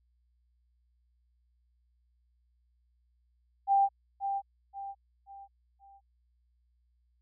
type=tone with echo; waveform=sine; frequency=791 Hz; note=G5; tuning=15 cents sharp; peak=-21 dBFS; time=3.67-3.89 s; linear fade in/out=50 ms; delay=530 ms; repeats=4; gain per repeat=-8 dB; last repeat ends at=6.01 s; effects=added 60 Hz sine -68 dBFS peak until 7.21 s